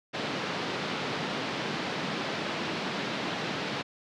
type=band-pass noise; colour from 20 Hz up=pink; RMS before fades=-33 dBFS; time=0.13-3.83 s; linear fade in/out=20 ms; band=150 to 4500 Hz; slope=24 dB/octave; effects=none